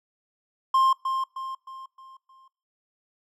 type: tone with echo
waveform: triangle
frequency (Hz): 1058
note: C6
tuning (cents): +19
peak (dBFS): -15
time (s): 0.74-0.93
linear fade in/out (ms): 5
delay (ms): 310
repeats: 5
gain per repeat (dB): -7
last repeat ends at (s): 2.48
effects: noise-tail reverb RT60 0.4 s tail -25 dB re dry